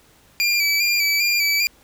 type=tone with vibrato; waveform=25% pulse; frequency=2349 Hz; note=D7; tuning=in tune; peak=-13 dBFS; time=0.4-1.67 s; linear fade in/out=0 ms; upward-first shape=square; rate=2.5 Hz; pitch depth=35 cents each way; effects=pink hiss -54 dBFS RMS until 1.83 s